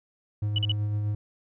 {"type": "tone with tremolo", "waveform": "triangle", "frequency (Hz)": 104.5, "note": "G#2", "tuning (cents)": 11, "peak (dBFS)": -22, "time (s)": [0.42, 1.15], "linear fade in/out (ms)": 5, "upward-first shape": "sine", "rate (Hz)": 7.9, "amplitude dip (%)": 25}
{"type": "tone bursts", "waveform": "sine", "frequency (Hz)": 2960, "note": "F#7", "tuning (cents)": 0, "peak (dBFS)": -24, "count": 3, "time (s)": [0.56, 0.718], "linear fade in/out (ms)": 2, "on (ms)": 24, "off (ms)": 43}
{"effects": []}